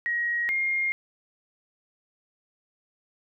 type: tone pair in turn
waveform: sine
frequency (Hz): 1894 / 2127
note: A#6 / C7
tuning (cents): +27 / +28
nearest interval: major second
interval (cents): 201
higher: second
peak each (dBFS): -24 / -23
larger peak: second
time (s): 0.06-0.49 / 0.49-0.92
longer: neither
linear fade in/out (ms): 0
effects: none